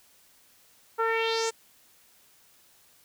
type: tone with low-pass filter sweep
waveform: sawtooth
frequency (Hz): 452.1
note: A4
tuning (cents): +47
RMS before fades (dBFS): -27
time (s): 0.98-1.51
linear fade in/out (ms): 20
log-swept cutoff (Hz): 1200 to 8000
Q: 3.6
effects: white hiss -60 dBFS RMS until 3.04 s